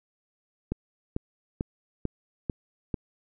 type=click train; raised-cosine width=3 ms; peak=-15 dBFS; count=6; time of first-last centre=0.72-2.942 s; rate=2.25 Hz; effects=none